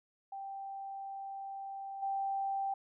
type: tone with level steps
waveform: sine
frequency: 784 Hz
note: G5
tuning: in tune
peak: -40 / -32 dBFS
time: 0.32-2.74 s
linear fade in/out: 5 ms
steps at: 2.02 s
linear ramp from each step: 10 ms
effects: none